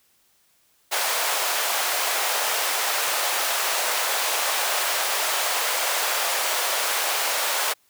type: high-pass noise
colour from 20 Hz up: pink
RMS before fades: -24 dBFS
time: 0.91-7.74 s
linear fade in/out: 20 ms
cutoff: 580 Hz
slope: 24 dB/octave
effects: white hiss -63 dBFS RMS until 7.89 s